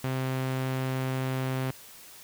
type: tone with low-pass filter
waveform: sawtooth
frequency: 130.81 Hz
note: C3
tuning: in tune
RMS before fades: -30 dBFS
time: 0.04-1.71 s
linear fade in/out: 2 ms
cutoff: 3200 Hz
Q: 0.91
effects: white hiss -49 dBFS RMS until 2.23 s